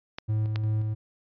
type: clicks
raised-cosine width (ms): 0.2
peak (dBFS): -16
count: 2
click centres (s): 0.185 / 0.559
type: tone with tremolo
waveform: triangle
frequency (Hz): 108.1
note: A2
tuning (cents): -30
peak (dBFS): -21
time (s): 0.28-0.95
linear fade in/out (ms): 20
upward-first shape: square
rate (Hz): 2.8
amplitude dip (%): 30
effects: resampled to 11025 Hz